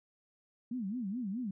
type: tone with vibrato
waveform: sine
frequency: 220 Hz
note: A3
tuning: in tune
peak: -34 dBFS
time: 0.71-1.51 s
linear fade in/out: 5 ms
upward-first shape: sine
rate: 4.7 Hz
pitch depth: 270 cents each way
effects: none